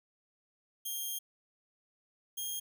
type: tone pair in turn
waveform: 5% pulse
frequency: 3212 / 3234 Hz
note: G7 / G#7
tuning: +41 / -47 cents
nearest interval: unison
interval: 12 cents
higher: second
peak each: -27 dBFS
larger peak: neither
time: 0.85-1.19 / 2.37-2.6 s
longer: first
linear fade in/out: 10 ms
effects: none